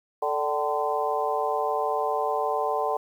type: harmonic tone with a mistuned harmonic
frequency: 146.83 Hz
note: D3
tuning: in tune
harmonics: 3 / 4 / 5 / 6 / 7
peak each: -29 / -30 / -28 / -33 / -30 dBFS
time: 0.22-2.97 s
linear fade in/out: 5 ms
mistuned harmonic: 5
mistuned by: +65 cents
effects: 9-bit